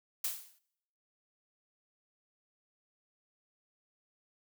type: noise with exponential decay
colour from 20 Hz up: blue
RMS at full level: -31 dBFS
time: 0.24-0.59 s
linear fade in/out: 5 ms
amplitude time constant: 74 ms
effects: noise-tail reverb RT60 0.8 s tail -24 dB re dry